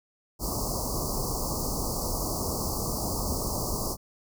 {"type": "band-stop noise", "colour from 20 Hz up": "pink", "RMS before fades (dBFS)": -30, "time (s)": [0.39, 3.97], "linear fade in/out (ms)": 50, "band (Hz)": [1200, 4500], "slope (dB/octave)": 96, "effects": []}